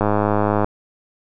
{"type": "click train", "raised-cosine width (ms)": 1, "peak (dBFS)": -4, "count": 67, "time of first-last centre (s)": [0.01, 0.645], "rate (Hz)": 104, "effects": []}